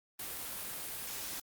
white noise, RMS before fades -41 dBFS, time 0.19-1.4 s, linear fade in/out 5 ms, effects Opus 32 kbps

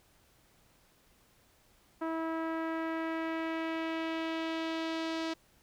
sawtooth tone with low-pass filter sweep, 324.7 Hz, E4, 26 cents flat, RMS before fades -35 dBFS, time 2.01-5.34 s, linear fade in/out 10 ms, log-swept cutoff 1300 to 4600 Hz, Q 1.5, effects pink hiss -66 dBFS RMS until 5.62 s

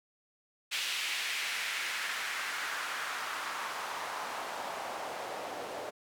white noise with band-pass filter sweep, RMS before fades -37 dBFS, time 0.71-5.91 s, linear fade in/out 20 ms, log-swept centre 2800 to 540 Hz, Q 1.7, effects none

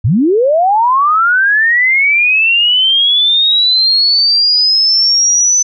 sine linear sweep, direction up, 86 to 6070 Hz, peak -7 dBFS, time 0.04-5.63 s, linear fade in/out 10 ms, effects none

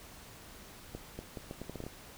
accelerating click train, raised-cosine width 2 ms, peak -27 dBFS, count 10, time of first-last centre 0.95-1.865 s, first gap 240 ms, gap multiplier 0.76, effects pink hiss -52 dBFS RMS until 2.17 s

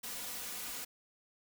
white noise with comb filter, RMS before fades -42 dBFS, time 0.03-0.85 s, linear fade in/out 10 ms, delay 4.1 ms, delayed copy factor +0.65, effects none

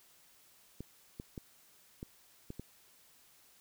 clicks, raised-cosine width 3 ms, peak -29 dBFS, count 6, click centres 0.806 / 1.199 / 1.378 / 2.029 / 2.504 / 2.596 s, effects white hiss -64 dBFS RMS until 3.6 s

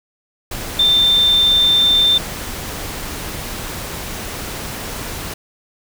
sine tone in noise, 3577 Hz, A7, 28 cents sharp, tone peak -10 dBFS, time 0.79-2.18 s, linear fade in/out 5 ms, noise pink, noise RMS -27 dBFS, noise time 0.51-5.34 s, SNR +14 dB, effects none

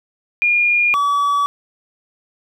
sine / triangle tone pair in turn, 2422 / 1143 Hz, D#7 / D6, -47 / -47 cents, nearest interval octave + minor second, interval 1300 cents, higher first, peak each -12 dBFS, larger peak neither, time 0.42-0.94 / 0.94-1.46 s, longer neither, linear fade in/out 0 ms, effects none

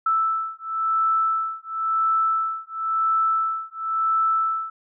sine beating tone pair, 1318.5 / 1319.46 Hz, E6 / E6, 0 / +1 cents, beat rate 0.96 Hz, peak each -23 dBFS, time 0.06-4.7 s, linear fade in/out 5 ms, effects none

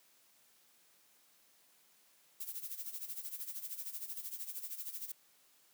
violet noise with tremolo, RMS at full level -41 dBFS, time 2.4-5.12 s, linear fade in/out 5 ms, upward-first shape sine, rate 13 Hz, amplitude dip 75%, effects white hiss -68 dBFS RMS until 5.73 s + high-pass 150 Hz 12 dB/octave

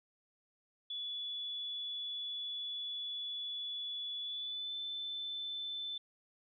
sine tone with pitch glide, 3427 to 3525 Hz, A7 to A7, -46 to +2 cents, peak -38 dBFS, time 0.9-5.98 s, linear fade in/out 5 ms, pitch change +48 cents, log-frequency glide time 4.21-4.74 s, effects none

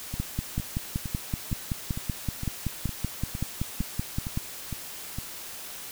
two click trains, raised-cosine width 5 ms, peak -15 / -20 dBFS, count 23 / 12, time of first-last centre 0.2-4.375 / 0.14-5.186 s, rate 5.27 / 2.18 Hz, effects white hiss -40 dBFS RMS until 5.91 s

